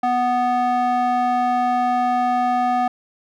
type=tone with band-pass filter; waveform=square; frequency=246.9 Hz; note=B3; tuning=in tune; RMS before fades=-19 dBFS; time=0.03-2.88 s; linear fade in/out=5 ms; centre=850 Hz; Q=3; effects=none